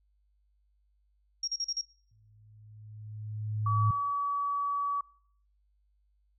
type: tone bursts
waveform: sine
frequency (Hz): 5588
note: F8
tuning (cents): 0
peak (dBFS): -29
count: 5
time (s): 1.43-1.813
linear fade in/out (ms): 5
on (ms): 47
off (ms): 37
type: tone with exponential growth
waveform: sine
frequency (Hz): 107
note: A2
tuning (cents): -48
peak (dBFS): -22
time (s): 2.11-3.91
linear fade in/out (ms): 5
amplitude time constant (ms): 390
type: tone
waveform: sine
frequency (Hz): 1140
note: C#6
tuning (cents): +48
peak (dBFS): -28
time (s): 3.66-5.01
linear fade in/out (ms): 5
effects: noise-tail reverb RT60 0.6 s tail -23 dB re dry + added 50 Hz sine -67 dBFS peak until 6.38 s